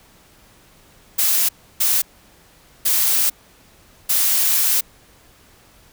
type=noise bursts at uneven times; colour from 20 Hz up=blue; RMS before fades=-17 dBFS; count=4; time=1.18-1.49 / 1.8-2.02 / 2.85-3.3 / 4.09-4.81 s; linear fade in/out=10 ms; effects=pink hiss -51 dBFS RMS until 5.92 s